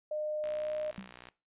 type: tone with pitch glide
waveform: sine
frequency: 608 to 611.5 Hz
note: D#5 to D#5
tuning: -40 to -30 cents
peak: -32 dBFS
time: 0.11-0.91 s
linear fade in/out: 5 ms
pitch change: +10 cents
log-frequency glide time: 0.5-0.74 s
type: click train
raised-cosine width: 0.3 ms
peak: -32 dBFS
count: 53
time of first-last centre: 0.44-1.287 s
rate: 61.4 Hz
type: tone with exponential decay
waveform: sine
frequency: 192.7 Hz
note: G3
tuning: 29 cents flat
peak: -35 dBFS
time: 0.98-1.12 s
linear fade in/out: 0 ms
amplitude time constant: 30 ms
effects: noise-tail reverb RT60 0.3 s tail -20 dB re dry + resampled to 8000 Hz